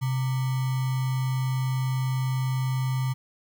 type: tone with sample-and-hold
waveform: sine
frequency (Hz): 130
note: C3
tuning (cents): -11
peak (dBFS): -23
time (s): 0.01-3.14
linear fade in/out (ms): 20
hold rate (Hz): 1050
effects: none